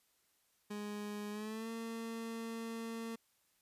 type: tone with pitch glide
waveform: 30% pulse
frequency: 207.7 to 227.8 Hz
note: G#3 to A#3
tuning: 0 to -40 cents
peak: -38 dBFS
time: 0.7-3.16 s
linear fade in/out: 10 ms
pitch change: +160 cents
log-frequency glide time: 1.31-1.7 s
effects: white hiss -75 dBFS RMS until 3.61 s + resampled to 32000 Hz